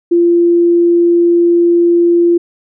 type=tone; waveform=sine; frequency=344 Hz; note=F4; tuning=26 cents flat; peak=-6 dBFS; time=0.11-2.38 s; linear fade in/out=10 ms; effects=none